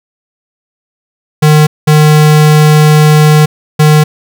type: tone bursts at uneven times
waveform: square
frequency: 152.3 Hz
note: D#3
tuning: 37 cents flat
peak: -3 dBFS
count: 3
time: 1.42-1.67 / 1.87-3.46 / 3.79-4.04 s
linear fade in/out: 10 ms
effects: none